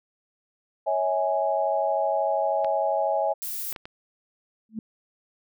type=chord; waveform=sine; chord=C# minor; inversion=none; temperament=equal with one note detuned; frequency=554.4 / 647.2 / 830.6 Hz; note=C#5 / E5 / G#5; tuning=0 / -32 / 0 cents; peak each=-27 / -25 / -26 dBFS; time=0.86-3.34 s; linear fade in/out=20 ms
type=clicks; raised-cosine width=0.3 ms; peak=-22 dBFS; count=4; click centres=2.646 / 3.726 / 3.762 / 3.855 s
type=noise; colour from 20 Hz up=violet; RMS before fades=-32 dBFS; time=3.42-3.73 s; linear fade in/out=0 ms
type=tone with exponential growth; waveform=sine; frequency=220 Hz; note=A3; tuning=in tune; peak=-25 dBFS; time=4.69-4.79 s; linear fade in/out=2 ms; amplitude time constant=21 ms
effects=none